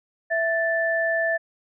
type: tone pair together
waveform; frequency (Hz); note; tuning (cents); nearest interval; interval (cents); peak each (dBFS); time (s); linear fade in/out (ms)
sine; 660.3 / 1760; E5 / A6; +3 / 0; octave + perfect fourth; 1697; -23; 0.3-1.38; 20
effects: none